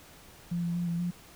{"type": "tone with pitch steps", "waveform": "sine", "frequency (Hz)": [172.8, 171.2, 174.3, 169.9, 175.7], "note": ["F3", "F3", "F3", "F3", "F3"], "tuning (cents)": [-18, -34, -3, -47, 11], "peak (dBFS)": -28, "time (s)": [0.51, 1.11], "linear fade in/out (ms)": 10, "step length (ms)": 120, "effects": ["pink hiss -53 dBFS RMS until 1.35 s"]}